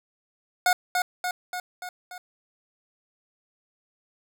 25% pulse tone with echo, 724 Hz, F#5, 38 cents flat, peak -14 dBFS, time 0.66-0.73 s, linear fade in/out 2 ms, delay 290 ms, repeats 5, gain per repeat -4 dB, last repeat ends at 2.18 s, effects none

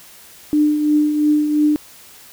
sine tone with tremolo, 299.7 Hz, D4, 35 cents sharp, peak -10 dBFS, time 0.53-1.76 s, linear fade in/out 0 ms, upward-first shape triangle, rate 2.9 Hz, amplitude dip 55%, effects white hiss -43 dBFS RMS until 2.32 s

